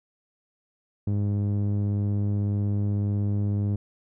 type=tone with low-pass filter; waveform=sawtooth; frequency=101.8 Hz; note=G#2; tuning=34 cents flat; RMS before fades=-25 dBFS; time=1.07-3.76 s; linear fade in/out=5 ms; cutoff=270 Hz; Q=0.68; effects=none